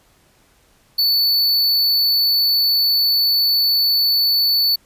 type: tone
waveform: square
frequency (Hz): 4473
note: C#8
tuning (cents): +15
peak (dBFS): -14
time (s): 0.98-4.76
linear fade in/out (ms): 10
effects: pink hiss -56 dBFS RMS until 4.85 s + resampled to 32000 Hz